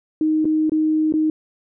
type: tone with dropouts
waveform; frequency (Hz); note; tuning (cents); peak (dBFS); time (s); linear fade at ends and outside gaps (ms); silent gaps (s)
sine; 311.5; D#4; +2; -15; 0.21-1.3; 2; 0.446-0.453 / 0.696-0.719 / 1.124-1.138
effects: none